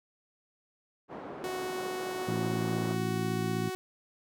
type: band-pass noise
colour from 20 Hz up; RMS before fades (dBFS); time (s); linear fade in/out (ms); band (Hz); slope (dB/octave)
pink; -42; 1.08-2.97; 50; 270 to 940; 12
type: tone with pitch glide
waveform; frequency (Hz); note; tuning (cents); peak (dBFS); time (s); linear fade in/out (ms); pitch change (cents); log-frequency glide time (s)
sawtooth; 370 to 372.4; F#4 to F#4; 0 to +11; -30; 1.44-3.75; 0; +11; 2.05-3.12
type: harmonic tone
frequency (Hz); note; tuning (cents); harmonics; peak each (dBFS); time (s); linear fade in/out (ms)
56.2; A1; +37; 2 / 3 / 4 / 5 / 6; -35 / -34 / -36 / -41 / -39; 2.27-3.7; 20
effects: none